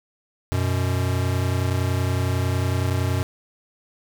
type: tone pair together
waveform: square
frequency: 92.1 / 122.94 Hz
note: F#2 / B2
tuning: -7 / -7 cents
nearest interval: perfect fourth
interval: 500 cents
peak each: -23 / -25 dBFS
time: 0.52-3.23 s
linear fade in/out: 0 ms
effects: 8-bit